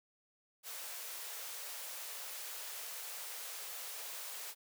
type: high-pass noise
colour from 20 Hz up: white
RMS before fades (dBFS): -45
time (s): 0.63-4.55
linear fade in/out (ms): 50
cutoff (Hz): 430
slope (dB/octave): 48
effects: none